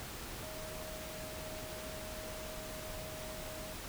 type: tone in noise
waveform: sine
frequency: 627 Hz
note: D#5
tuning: 13 cents sharp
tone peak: -47 dBFS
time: 0.43-3.73 s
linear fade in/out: 0 ms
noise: pink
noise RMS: -45 dBFS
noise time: 0-3.88 s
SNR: -5 dB
effects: none